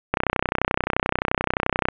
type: click train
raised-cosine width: 0.5 ms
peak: -4 dBFS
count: 56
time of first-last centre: 0.14-1.886 s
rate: 31.5 Hz
effects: resampled to 8000 Hz + 7-bit